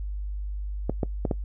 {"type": "clicks", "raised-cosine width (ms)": 2, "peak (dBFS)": -11, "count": 4, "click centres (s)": [0.896, 1.032, 1.252, 1.312], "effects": ["noise-tail reverb RT60 0.1 s tail -21 dB re dry", "added 50 Hz sine -29 dBFS peak until 1.44 s"]}